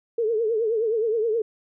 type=tone with vibrato; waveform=sine; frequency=446.7 Hz; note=A4; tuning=26 cents sharp; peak=-20 dBFS; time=0.18-1.42 s; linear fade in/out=5 ms; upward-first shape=triangle; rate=9.5 Hz; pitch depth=120 cents each way; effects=none